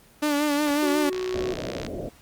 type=tone with vibrato; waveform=sawtooth; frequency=293.7 Hz; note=D4; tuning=in tune; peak=-17 dBFS; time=0.22-1.1 s; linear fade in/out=10 ms; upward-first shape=sine; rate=5.5 Hz; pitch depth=45 cents each way
type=tone; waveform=triangle; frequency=370 Hz; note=F#4; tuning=in tune; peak=-24 dBFS; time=0.82-1.54 s; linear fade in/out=10 ms
type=click train; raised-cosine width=0.2 ms; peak=-17 dBFS; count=46; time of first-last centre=1.13-1.865 s; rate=61.2 Hz
type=low-pass noise; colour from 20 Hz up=white; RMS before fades=-33 dBFS; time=1.34-2.09 s; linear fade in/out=5 ms; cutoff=680 Hz; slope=96 dB/octave
effects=pink hiss -54 dBFS RMS until 2.21 s + Opus 24 kbps